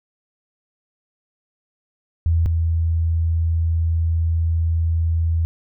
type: tone pair in turn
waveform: sine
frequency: 82.8 / 82.38 Hz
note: E2 / E2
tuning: +8 / -1 cents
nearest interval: unison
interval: 9 cents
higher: first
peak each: -14 / -16 dBFS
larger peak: first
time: 2.26-2.46 / 2.46-5.45 s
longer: second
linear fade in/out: 0 ms
effects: none